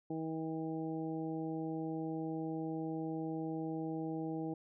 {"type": "harmonic tone", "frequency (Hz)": 160, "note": "D#3", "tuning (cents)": 49, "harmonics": [1, 2, 3, 4, 5], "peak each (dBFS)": [-43, -38, -45, -51, -48], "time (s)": [0.1, 4.54], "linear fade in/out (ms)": 5, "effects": []}